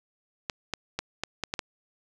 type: clicks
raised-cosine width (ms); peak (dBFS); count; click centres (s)
0.2; -12; 7; 0.498 / 0.737 / 0.99 / 1.236 / 1.437 / 1.539 / 1.592
effects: none